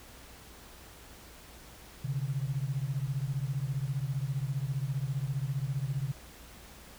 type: beating tone pair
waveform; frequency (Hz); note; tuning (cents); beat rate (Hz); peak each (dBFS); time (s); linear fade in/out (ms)
sine; 130.81 / 145.81; C3 / D3; 0 / -12; 15; -32 / -34; 2.04-6.12; 10
effects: added 60 Hz sine -56 dBFS peak until 6.98 s + pink hiss -52 dBFS RMS until 6.98 s